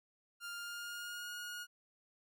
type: tone with pitch glide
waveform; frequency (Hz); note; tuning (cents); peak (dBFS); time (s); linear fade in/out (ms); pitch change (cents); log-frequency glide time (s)
sawtooth; 1400 to 1438.5; F6 to F#6; +4 to -49; -39; 0.4-1.67; 50; +47; 0.51-1.32
effects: none